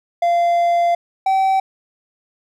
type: tone pair in turn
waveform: triangle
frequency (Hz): 690 / 768.9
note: F5 / G5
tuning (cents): -21 / -34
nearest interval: major second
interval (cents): 187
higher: second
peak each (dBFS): -11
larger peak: neither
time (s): 0.22-0.95 / 1.26-1.6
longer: first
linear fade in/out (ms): 5
effects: none